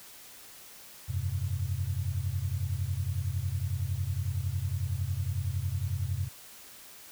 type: chord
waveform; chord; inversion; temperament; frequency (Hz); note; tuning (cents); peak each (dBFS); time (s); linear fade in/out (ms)
sine; F suspended second; none; just; 87.31 / 98.22 / 130.96; F2 / G2 / C3; 0 / +4 / +2; -33 / -32 / -35; 1.08-6.29; 20
effects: white hiss -50 dBFS RMS until 7.11 s